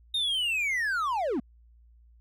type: linear sweep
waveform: triangle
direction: down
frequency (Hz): 3729 to 210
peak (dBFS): -24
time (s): 0.14-1.4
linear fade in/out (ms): 5
effects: added 58 Hz sine -54 dBFS peak until 2.2 s